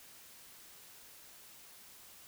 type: silence
effects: white hiss -56 dBFS RMS until 2.27 s